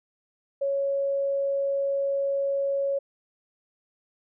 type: tone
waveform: sine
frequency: 554.4 Hz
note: C#5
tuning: in tune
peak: -23 dBFS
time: 0.61-2.99 s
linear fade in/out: 10 ms
effects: none